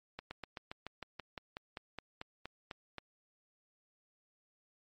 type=slowing click train; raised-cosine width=0.3 ms; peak=-26 dBFS; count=16; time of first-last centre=0.19-2.983 s; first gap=120 ms; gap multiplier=1.06; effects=MP3 48 kbps